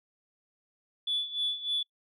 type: tone with tremolo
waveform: sine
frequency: 3451 Hz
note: A7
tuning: 34 cents flat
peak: -25 dBFS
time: 1.07-1.83 s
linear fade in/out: 5 ms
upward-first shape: sine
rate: 3.3 Hz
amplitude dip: 80%
effects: noise-tail reverb RT60 0.1 s tail -26 dB re dry + tanh soft clip ceiling -22 dBFS